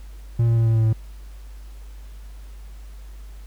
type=tone with pitch steps; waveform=triangle; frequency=116.54 / 115.33 / 114.14 / 112.96 / 111.79 / 110.64 Hz; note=A#2 / A#2 / A#2 / A2 / A2 / A2; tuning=0 / -18 / -36 / +46 / +28 / +10 cents; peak=-13 dBFS; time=0.39-0.93 s; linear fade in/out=5 ms; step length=90 ms; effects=added 50 Hz sine -36 dBFS peak until 3.46 s + pink hiss -54 dBFS RMS until 3.46 s